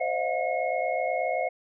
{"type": "tone cluster", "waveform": "sine", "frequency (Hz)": [518, 596, 647, 715, 2167], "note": ["C5", "D5", "E5", "F5", "C#7"], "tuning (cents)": [-17, 25, -32, 41, -40], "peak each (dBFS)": [-31, -35, -30, -29, -34], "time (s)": [0, 1.49], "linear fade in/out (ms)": 10, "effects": []}